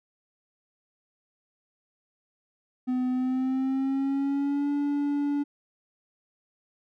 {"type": "tone with pitch glide", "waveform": "triangle", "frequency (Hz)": [253, 287.3], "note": ["B3", "D4"], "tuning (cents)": [42, -38], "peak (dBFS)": -22, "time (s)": [2.87, 5.44], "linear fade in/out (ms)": 20, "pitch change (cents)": 220, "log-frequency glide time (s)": [3.1, 4.7], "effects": []}